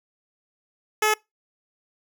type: tone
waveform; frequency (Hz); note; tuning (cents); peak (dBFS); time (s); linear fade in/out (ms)
10% pulse; 428.6; A4; -45; -10; 1.02-1.14; 5
effects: noise-tail reverb RT60 0.2 s tail -24 dB re dry